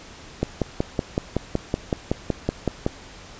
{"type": "click train", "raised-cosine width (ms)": 2, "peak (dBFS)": -7, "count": 14, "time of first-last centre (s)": [0.43, 2.864], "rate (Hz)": 5.34, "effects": ["pink hiss -43 dBFS RMS until 3.39 s", "resampled to 16000 Hz"]}